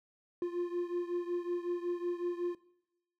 triangle beating tone pair, 349.2 / 354.6 Hz, F4 / F4, 0 / +26 cents, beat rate 5.4 Hz, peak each -32 / -36 dBFS, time 0.42-2.55 s, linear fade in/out 2 ms, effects noise-tail reverb RT60 0.8 s tail -18 dB re dry

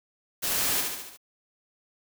white noise with echo, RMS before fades -28 dBFS, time 0.42-0.82 s, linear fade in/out 20 ms, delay 71 ms, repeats 5, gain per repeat -4 dB, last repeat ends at 1.175 s, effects none

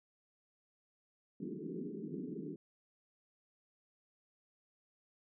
white band-pass noise, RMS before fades -43 dBFS, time 1.4-2.56 s, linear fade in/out 5 ms, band 150 to 420 Hz, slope 96 dB/octave, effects none

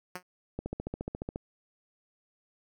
5% pulse tone with exponential decay, 181.3 Hz, F#3, 35 cents flat, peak -23 dBFS, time 0.15-0.23 s, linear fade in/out 5 ms, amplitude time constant 17 ms
click train, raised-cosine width 2 ms, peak -21 dBFS, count 12, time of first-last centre 0.59-1.359 s, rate 14.3 Hz
effects none

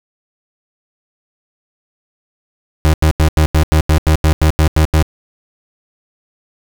35% pulse tone bursts, 78.1 Hz, D#2, 7 cents sharp, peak -6 dBFS, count 13, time 2.85-5.026 s, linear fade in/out 0 ms, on 88 ms, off 86 ms, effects none

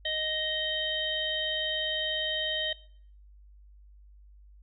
harmonic tone, 622.3 Hz, D#5, in tune, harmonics 1 / 3 / 5 / 6, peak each -36 / -35 / -31 / -36 dBFS, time 0.05-2.73 s, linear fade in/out 5 ms, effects noise-tail reverb RT60 0.6 s tail -22 dB re dry + added 50 Hz sine -51 dBFS peak until 4.62 s

